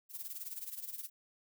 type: noise with tremolo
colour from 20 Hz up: violet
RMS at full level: -41 dBFS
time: 0.09-1.1 s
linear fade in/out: 50 ms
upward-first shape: sine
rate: 19 Hz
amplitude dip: 75%
effects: none